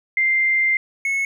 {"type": "tone pair in turn", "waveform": ["sine", "triangle"], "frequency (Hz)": [2093, 2193], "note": ["C7", "C#7"], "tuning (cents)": [0, -19], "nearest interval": "minor second", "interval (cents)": 81, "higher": "second", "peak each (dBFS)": [-15, -17], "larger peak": "first", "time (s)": [[0.17, 0.77], [1.05, 1.25]], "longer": "first", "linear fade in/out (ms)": 2, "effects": []}